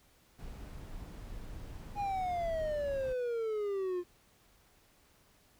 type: noise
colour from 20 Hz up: brown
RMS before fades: -45 dBFS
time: 0.38-3.14 s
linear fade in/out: 20 ms
type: exponential sweep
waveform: triangle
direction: down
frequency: 830.6 to 349.2 Hz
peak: -30 dBFS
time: 1.95-4.04 s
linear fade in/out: 50 ms
effects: pink hiss -66 dBFS RMS until 5.59 s